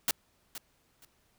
white noise with echo, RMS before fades -27 dBFS, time 0.08-0.11 s, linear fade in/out 2 ms, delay 470 ms, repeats 2, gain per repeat -14 dB, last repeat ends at 1.05 s, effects pink hiss -70 dBFS RMS until 1.38 s

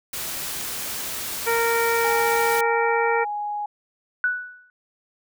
white noise, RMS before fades -30 dBFS, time 0.13-2.61 s, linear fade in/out 5 ms
harmonic tone, 463.1 Hz, A#4, 11 cents flat, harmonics 1 / 2 / 3 / 4 / 5, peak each -22 / -25 / -27 / -28 / -29 dBFS, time 1.46-3.25 s, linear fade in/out 20 ms
sine tone, 830.6 Hz, G#5, in tune, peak -25 dBFS, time 2.04-3.66 s, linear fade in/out 5 ms
sine tone with exponential decay, 1480 Hz, F#6, in tune, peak -16 dBFS, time 4.24-4.7 s, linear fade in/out 1 ms, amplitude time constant 100 ms
effects none

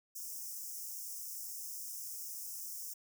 white high-pass noise, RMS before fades -44 dBFS, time 0.15-2.94 s, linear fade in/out 10 ms, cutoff 5200 Hz, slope 96 dB/octave, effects none

